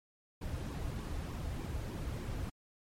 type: noise with flanger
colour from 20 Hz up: brown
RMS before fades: -39 dBFS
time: 0.41-2.5 s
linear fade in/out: 10 ms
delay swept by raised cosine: 1.4 to 5.3 ms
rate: 3.3 Hz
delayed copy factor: -0.6
effects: MP3 64 kbps